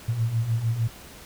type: beating tone pair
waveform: sine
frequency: 110 / 116.6 Hz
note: A2 / A#2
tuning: 0 / +1 cents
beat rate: 6.6 Hz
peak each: -29 / -23 dBFS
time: 0.08-0.88 s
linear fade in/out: 10 ms
effects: pink hiss -45 dBFS RMS until 1.25 s